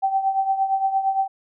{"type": "tone with tremolo", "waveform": "sine", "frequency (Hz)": 775, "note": "G5", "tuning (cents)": -20, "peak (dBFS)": -15, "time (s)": [0.02, 1.28], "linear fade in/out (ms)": 20, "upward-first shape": "triangle", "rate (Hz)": 8.7, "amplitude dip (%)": 75, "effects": []}